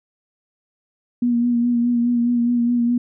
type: tone with vibrato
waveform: sine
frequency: 239.4 Hz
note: A#3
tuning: 46 cents sharp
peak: -15 dBFS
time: 1.22-2.98 s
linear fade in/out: 5 ms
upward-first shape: sine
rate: 4.8 Hz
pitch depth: 28 cents each way
effects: none